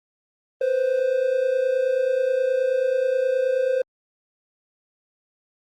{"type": "tone pair together", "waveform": "triangle", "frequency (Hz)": [493.9, 523.3], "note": ["B4", "C5"], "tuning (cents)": [0, 0], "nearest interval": "minor second", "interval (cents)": 100, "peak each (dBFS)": [-23, -18], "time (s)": [0.61, 3.82], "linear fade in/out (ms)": 5, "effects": ["Opus 24 kbps"]}